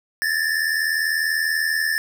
square tone pair together, 1723.8 / 1804 Hz, A6 / A6, -36 / +43 cents, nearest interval minor second, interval 79 cents, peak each -23 dBFS, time 0.22-1.98 s, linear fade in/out 0 ms, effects none

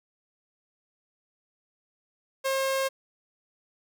sawtooth tone, 536 Hz, C5, 42 cents sharp, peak -21 dBFS, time 2.44-2.89 s, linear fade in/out 20 ms, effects none

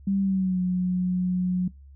sine tone with pitch glide, 196 to 181.82 Hz, G3 to F#3, 0 to -30 cents, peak -21 dBFS, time 0.07-1.68 s, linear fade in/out 5 ms, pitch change -130 cents, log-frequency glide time 0.2-0.61 s, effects noise-tail reverb RT60 0.2 s tail -23 dB re dry + added 69 Hz sine -45 dBFS peak until 1.95 s

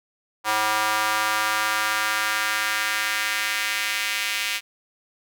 square tone with high-pass filter sweep, 107.8 Hz, A2, 35 cents flat, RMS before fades -24 dBFS, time 0.44-4.61 s, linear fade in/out 50 ms, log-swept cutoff 970 to 2400 Hz, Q 1.8, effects none

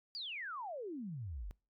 sine exponential sweep, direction down, 4883 to 41.84 Hz, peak -40 dBFS, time 0.15-1.51 s, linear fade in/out 0 ms, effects noise-tail reverb RT60 0.3 s tail -24 dB re dry + MP3 96 kbps

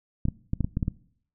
clicks, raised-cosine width 5 ms, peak -13 dBFS, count 8, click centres 0.254 / 0.285 / 0.534 / 0.607 / 0.645 / 0.771 / 0.828 / 0.881 s, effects noise-tail reverb RT60 0.6 s tail -21 dB re dry

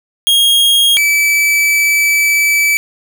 45% pulse tone pair in turn, 3261 / 2306 Hz, G#7 / D7, -32 / -32 cents, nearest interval tritone, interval 600 cents, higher first, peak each -7 / -9 dBFS, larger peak first, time 0.27-0.97 / 0.97-2.77 s, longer second, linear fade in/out 0 ms, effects none

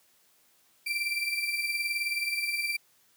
35% pulse beating tone pair, 2346 / 2365 Hz, D7 / D7, -2 / +12 cents, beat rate 19 Hz, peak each -28 / -32 dBFS, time 0.86-2.77 s, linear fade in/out 10 ms, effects white hiss -65 dBFS RMS until 3.16 s + high-pass 100 Hz 12 dB/octave

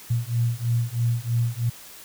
sine beating tone pair, 116.54 / 119.64 Hz, A#2 / A#2, 0 / +45 cents, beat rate 3.1 Hz, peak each -24 dBFS, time 0.1-1.7 s, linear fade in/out 10 ms, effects white hiss -44 dBFS RMS until 2.04 s

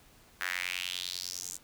square tone with high-pass filter sweep, 45.02 Hz, F#1, 47 cents flat, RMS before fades -37 dBFS, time 0.4-1.58 s, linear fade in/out 20 ms, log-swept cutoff 1600 to 7500 Hz, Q 3.5, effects pink hiss -60 dBFS RMS until 1.63 s

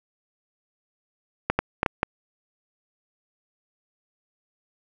clicks, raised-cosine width 0.5 ms, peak -5 dBFS, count 5, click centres 1.5 / 1.59 / 1.831 / 1.862 / 2.031 s, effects none

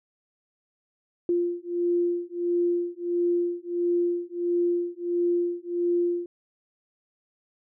sine beating tone pair, 347.7 / 349.2 Hz, F4 / F4, -8 / 0 cents, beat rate 1.5 Hz, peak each -26 / -26 dBFS, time 1.29-6.26 s, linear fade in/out 2 ms, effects none

